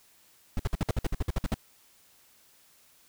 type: noise bursts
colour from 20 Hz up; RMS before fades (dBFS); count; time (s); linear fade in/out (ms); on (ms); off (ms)
brown; -26; 13; 0.57-1.542; 2; 24; 55
effects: white hiss -61 dBFS RMS until 3.08 s